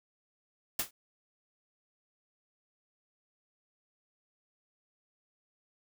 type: noise with exponential decay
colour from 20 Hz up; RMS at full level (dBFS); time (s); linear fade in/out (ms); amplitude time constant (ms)
white; -26; 0.79-0.91; 5; 26
effects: none